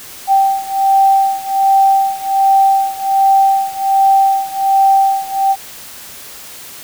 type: beating tone pair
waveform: sine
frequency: 780 / 781.3 Hz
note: G5 / G5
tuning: -9 / -6 cents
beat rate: 1.3 Hz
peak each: -11 / -13 dBFS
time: 0.27-5.56 s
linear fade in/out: 50 ms
effects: white hiss -33 dBFS RMS until 6.83 s